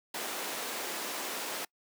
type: high-pass noise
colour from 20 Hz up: pink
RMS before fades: -37 dBFS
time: 0.14-1.65 s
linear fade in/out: 5 ms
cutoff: 340 Hz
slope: 12 dB/octave
effects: noise-tail reverb RT60 0.1 s tail -26 dB re dry + high-pass 200 Hz 12 dB/octave